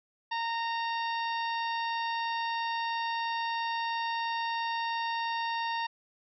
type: harmonic tone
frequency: 923 Hz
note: A#5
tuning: 17 cents flat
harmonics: 1 / 2 / 3 / 4 / 5 / 6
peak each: -31 / -37 / -41 / -42 / -46 / -49 dBFS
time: 0.31-5.87 s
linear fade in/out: 10 ms
effects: none